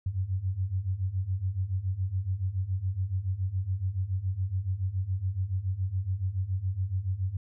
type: beating tone pair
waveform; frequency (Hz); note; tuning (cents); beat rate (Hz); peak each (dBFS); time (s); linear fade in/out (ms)
sine; 90.3 / 97.4; F#2 / G2; -42 / -11; 7.1; -32 / -29; 0.06-7.37; 5
effects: none